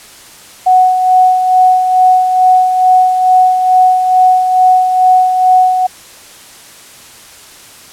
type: tone with tremolo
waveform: sine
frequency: 740 Hz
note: F#5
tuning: in tune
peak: -3 dBFS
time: 0.66-5.87 s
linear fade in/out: 10 ms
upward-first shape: sine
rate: 2.3 Hz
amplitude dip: 50%
effects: white hiss -36 dBFS RMS until 7.92 s + low-pass 11000 Hz 12 dB/octave